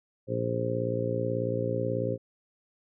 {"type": "harmonic tone", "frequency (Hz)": 58.27, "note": "A#1", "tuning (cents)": 0, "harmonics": [2, 3, 4, 5, 6, 7, 8, 9], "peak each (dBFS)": [-32, -37, -39, -37, -41, -34, -41, -31], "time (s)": [0.27, 2.18], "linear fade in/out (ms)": 50, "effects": []}